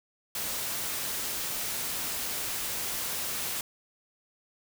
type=noise; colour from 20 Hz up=white; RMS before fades=-33 dBFS; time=0.35-3.61 s; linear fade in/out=2 ms; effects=none